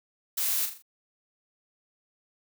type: noise with echo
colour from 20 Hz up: blue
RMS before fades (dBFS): -28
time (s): 0.37-0.66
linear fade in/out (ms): 10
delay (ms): 41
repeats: 4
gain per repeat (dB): -7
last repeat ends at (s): 0.824
effects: none